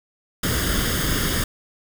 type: noise with comb filter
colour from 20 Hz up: pink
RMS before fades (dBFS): -22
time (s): 0.43-1.44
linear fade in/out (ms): 5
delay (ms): 0.6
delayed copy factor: +0.7
effects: none